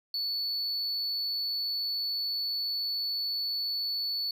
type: tone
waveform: triangle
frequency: 4447 Hz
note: C#8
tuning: 5 cents sharp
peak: -28 dBFS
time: 0.14-4.31 s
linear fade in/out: 2 ms
effects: none